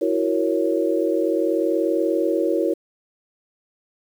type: chord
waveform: sine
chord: F# dominant seventh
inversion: third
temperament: equal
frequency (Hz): 329.6 / 370 / 466.2 / 554.4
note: E4 / F#4 / A#4 / C#5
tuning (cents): 0 / 0 / 0 / 0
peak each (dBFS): -22 / -24 / -24 / -24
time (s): 0.01-2.74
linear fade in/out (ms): 10
effects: 8-bit